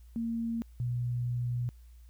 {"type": "tone pair in turn", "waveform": "sine", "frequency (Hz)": [230, 121.84], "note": ["A#3", "B2"], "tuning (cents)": [-23, -23], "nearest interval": "major seventh", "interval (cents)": 1100, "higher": "first", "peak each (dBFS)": [-30, -29], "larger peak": "second", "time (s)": [[0.16, 0.62], [0.8, 1.69]], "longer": "second", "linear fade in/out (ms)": 0, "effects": ["added 59 Hz sine -50 dBFS peak until 2.09 s", "white hiss -70 dBFS RMS until 2.09 s"]}